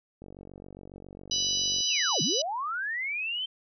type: click train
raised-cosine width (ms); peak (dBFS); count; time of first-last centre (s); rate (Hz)
2; -32; 76; 0.22-1.806; 47.3
type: harmonic tone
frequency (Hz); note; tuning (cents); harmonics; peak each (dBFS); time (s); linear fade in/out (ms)
988; B5; 0; 3 / 4 / 5 / 6; -31 / -31 / -31 / -31; 1.31-2.42; 5
type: linear two-way sweep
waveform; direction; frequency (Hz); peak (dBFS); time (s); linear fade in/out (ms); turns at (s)
sine; down then up; 3132 to 130.81 to 3132; -29; 1.87-3.46; 10; 2.22
effects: none